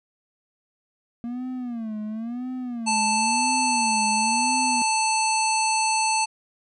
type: tone with vibrato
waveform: triangle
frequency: 233.1 Hz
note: A#3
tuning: in tune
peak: -26 dBFS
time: 1.24-4.82 s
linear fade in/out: 0 ms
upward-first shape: sine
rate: 0.97 Hz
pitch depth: 160 cents each way
type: harmonic tone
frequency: 880 Hz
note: A5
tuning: in tune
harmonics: 1 / 3 / 5 / 7 / 9 / 10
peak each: -22 / -27 / -29 / -30 / -32 / -32 dBFS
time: 2.86-6.26 s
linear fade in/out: 20 ms
effects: none